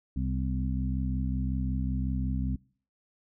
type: harmonic tone with a mistuned harmonic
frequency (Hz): 65.41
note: C2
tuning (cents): 0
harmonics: 1 / 2 / 3 / 4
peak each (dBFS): -30 / -33 / -35 / -36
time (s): 0.16-2.56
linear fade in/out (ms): 5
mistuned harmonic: 4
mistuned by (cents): -24
effects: noise-tail reverb RT60 0.5 s tail -24 dB re dry